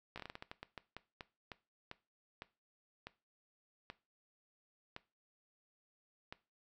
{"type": "slowing click train", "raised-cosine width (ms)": 0.3, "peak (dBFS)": -29, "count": 20, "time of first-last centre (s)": [0.16, 6.325], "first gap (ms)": 16, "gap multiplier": 1.28, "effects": ["noise-tail reverb RT60 0.3 s tail -18 dB re dry"]}